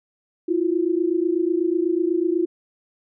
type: tone pair together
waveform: sine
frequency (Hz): 329.6 / 357.7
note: E4 / F4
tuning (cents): 0 / +41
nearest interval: minor second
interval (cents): 141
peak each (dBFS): -21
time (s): 0.48-2.46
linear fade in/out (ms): 10
effects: none